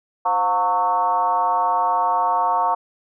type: tone with frequency modulation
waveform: sine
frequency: 912 Hz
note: A#5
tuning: 38 cents flat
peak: -16 dBFS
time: 0.25-2.75 s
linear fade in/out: 10 ms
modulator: 197 Hz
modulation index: 1.2
effects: none